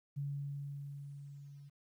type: tone with level ramp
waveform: sine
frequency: 141.7 Hz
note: C#3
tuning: 38 cents sharp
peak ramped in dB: -35 to -51 dBFS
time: 0.16-1.7 s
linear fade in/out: 20 ms
effects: 12-bit